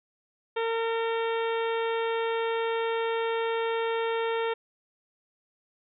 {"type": "harmonic tone", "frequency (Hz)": 456.1, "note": "A#4", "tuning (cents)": -38, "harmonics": [1, 2, 3, 4, 5, 6, 7, 8], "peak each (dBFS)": [-27, -33, -37, -39, -41, -43, -44, -45], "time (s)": [0.56, 4.54], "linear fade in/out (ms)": 10, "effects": []}